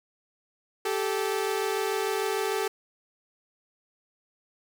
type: tone pair together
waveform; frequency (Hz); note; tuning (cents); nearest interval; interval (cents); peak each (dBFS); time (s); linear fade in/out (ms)
sawtooth; 389.5 / 436.2; G4 / A4; -11 / -15; major second; 196; -25; 0.85-2.68; 5
effects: 10-bit